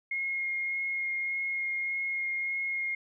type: tone with vibrato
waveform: sine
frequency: 2148 Hz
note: C7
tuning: 45 cents sharp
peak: -29 dBFS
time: 0.11-2.95 s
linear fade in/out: 5 ms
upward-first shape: sine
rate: 1.7 Hz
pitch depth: 9 cents each way
effects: none

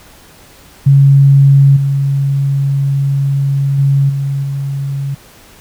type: tone with level steps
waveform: sine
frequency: 138.59 Hz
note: C#3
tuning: in tune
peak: -3 / -10 / -7 / -13 / -15 dBFS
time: 0.86-5.15 s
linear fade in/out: 10 ms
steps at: 1.76 / 3.78 / 4.09 / 4.43 s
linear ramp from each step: 10 ms
effects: pink hiss -41 dBFS RMS until 5.6 s

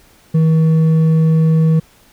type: tone with hard clipping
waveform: sine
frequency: 160 Hz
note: D#3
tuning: 49 cents sharp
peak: -10 dBFS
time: 0.34-1.8 s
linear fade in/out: 10 ms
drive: 4 dB
effects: pink hiss -49 dBFS RMS until 2.12 s

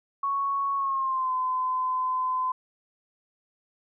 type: tone with pitch glide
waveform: sine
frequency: 1108.7 to 1022.6 Hz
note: C#6 to C6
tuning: 0 to -40 cents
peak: -24 dBFS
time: 0.23-2.52 s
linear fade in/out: 5 ms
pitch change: -140 cents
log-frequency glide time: 0.76-1.33 s
effects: none

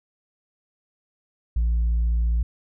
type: tone with tanh clipping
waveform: sine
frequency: 57.4 Hz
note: A#1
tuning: 26 cents flat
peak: -19 dBFS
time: 1.56-2.43 s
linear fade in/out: 5 ms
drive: 1 dB
effects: none

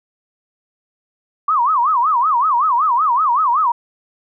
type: tone with vibrato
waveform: sine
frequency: 1100 Hz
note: C#6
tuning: 14 cents flat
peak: -12 dBFS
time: 1.48-3.72 s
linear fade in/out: 5 ms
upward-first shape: sine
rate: 5.3 Hz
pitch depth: 280 cents each way
effects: none

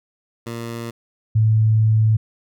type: tone pair in turn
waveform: 15% pulse / sine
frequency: 116.54 / 109.65 Hz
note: A#2 / A2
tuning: 0 / -6 cents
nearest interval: minor second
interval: 106 cents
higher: first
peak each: -21 / -12 dBFS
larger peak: second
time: 0.46-0.91 / 1.35-2.17 s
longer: second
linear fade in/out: 10 ms
effects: none

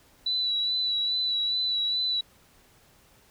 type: tone with vibrato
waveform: sine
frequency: 3951 Hz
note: B7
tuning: in tune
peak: -24 dBFS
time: 0.26-2.21 s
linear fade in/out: 5 ms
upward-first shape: sine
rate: 2.4 Hz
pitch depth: 28 cents each way
effects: pink hiss -59 dBFS RMS until 3.3 s

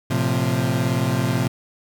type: chord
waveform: 30% pulse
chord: F major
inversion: first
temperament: equal with one note detuned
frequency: 112.51 / 130.81 / 174.61 Hz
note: A2 / C3 / F3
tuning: +39 / 0 / 0 cents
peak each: -21 / -19 / -23 dBFS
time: 0.1-1.48 s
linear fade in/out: 10 ms
effects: none

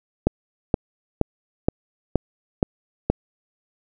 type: click train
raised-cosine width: 2 ms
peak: -3 dBFS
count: 7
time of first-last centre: 0.27-3.1 s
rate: 2.12 Hz
effects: none

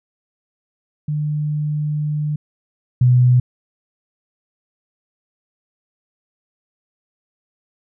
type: tone pair in turn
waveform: sine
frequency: 150 / 124.94 Hz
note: D3 / B2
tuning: +37 / +20 cents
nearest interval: minor third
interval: 317 cents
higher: first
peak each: -18 / -9 dBFS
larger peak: second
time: 1.08-2.36 / 3.01-3.4 s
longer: first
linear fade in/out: 5 ms
effects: none

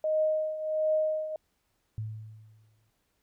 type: tone with tremolo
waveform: sine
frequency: 622.3 Hz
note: D#5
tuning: in tune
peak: -22 dBFS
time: 0.04-1.36 s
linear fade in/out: 2 ms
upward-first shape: triangle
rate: 1.4 Hz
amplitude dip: 75%
type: tone with exponential decay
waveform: sine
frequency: 108.9 Hz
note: A2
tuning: 17 cents flat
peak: -30 dBFS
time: 1.98-2.9 s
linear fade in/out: 0 ms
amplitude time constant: 200 ms
effects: pink hiss -75 dBFS RMS until 3.22 s

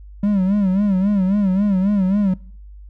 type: tone with vibrato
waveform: triangle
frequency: 196 Hz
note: G3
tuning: in tune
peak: -12 dBFS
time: 0.23-2.34 s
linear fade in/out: 5 ms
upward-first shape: sine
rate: 3.7 Hz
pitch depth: 110 cents each way
effects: noise-tail reverb RT60 0.6 s tail -25 dB re dry + added 50 Hz sine -36 dBFS peak until 2.89 s

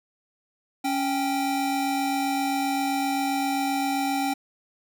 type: tone pair together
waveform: square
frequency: 277.5 / 784.9 Hz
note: C#4 / G5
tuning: +2 / +2 cents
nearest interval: octave + tritone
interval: 1800 cents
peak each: -27 dBFS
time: 0.84-4.34 s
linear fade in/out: 10 ms
effects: none

